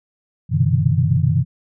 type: tone cluster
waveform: sine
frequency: 95 / 121.8 / 129.5 / 145.7 / 161.4 Hz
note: F#2 / B2 / C3 / D3 / E3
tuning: +46 / -24 / -17 / -13 / -36 cents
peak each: -20 dBFS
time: 0.49-1.45 s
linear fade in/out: 50 ms
effects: none